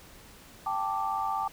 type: chord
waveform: sine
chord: G suspended second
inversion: none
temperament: equal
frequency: 784 / 880 / 1174.7 Hz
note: G5 / A5 / D6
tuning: 0 / 0 / 0 cents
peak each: -32 dBFS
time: 0.66-1.48 s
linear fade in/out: 5 ms
effects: pink hiss -52 dBFS RMS until 1.52 s